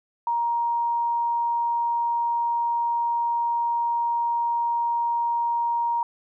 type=tone; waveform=sine; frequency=940 Hz; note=A#5; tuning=14 cents sharp; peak=-21 dBFS; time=0.27-6.03 s; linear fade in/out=2 ms; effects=none